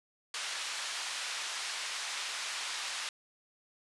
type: band-pass noise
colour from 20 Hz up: white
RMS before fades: -38 dBFS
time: 0.34-3.09 s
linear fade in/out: 2 ms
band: 990 to 5200 Hz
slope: 12 dB/octave
effects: resampled to 24000 Hz